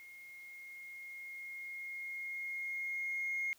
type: tone with level ramp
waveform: sine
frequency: 2144 Hz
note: C7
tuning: 42 cents sharp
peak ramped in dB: -51 to -32 dBFS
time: 0-3.53 s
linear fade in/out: 0 ms
effects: tanh soft clip ceiling -30 dBFS + white hiss -66 dBFS RMS until 3.58 s